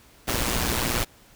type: noise with amplitude modulation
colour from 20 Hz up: pink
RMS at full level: -22 dBFS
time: 0.27-1.05 s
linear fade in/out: 20 ms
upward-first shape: sine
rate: 119 Hz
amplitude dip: 70%
effects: pink hiss -54 dBFS RMS until 1.35 s